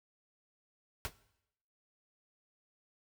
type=noise with exponential decay; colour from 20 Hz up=pink; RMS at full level=-33 dBFS; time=1.05-1.13 s; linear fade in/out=0 ms; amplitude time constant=17 ms; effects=noise-tail reverb RT60 0.8 s tail -18 dB re dry